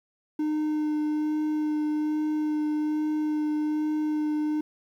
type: tone with vibrato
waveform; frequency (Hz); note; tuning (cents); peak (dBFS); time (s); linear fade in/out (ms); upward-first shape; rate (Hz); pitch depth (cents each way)
triangle; 304.2; D#4; -39; -22; 0.39-4.61; 5; sine; 1.2; 10
effects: 10-bit